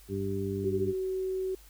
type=harmonic tone; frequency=98 Hz; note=G2; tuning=in tune; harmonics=1 / 2 / 3 / 4; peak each=-35 / -36 / -38 / -33 dBFS; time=0.08-0.94 s; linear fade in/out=50 ms
type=tone with pitch glide; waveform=sine; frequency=379 to 376.6 Hz; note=F#4 to F#4; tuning=+42 to +31 cents; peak=-29 dBFS; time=0.64-1.55 s; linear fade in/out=5 ms; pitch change=-11 cents; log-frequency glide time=0.74-0.91 s
effects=added 50 Hz sine -53 dBFS peak until 1.69 s + white hiss -58 dBFS RMS until 1.69 s